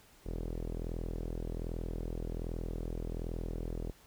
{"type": "tone with low-pass filter", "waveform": "sawtooth", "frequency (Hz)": 41.27, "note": "E1", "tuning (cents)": 3, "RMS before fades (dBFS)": -38, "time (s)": [0.25, 3.92], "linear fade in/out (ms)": 20, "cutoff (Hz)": 450, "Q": 2.1, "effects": ["pink hiss -61 dBFS RMS until 4.06 s"]}